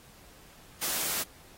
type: high-pass noise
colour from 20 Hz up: white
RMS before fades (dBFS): -31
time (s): 0.81-1.24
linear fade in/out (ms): 20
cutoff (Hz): 160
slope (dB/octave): 12
effects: pink hiss -55 dBFS RMS until 1.57 s + AAC 48 kbps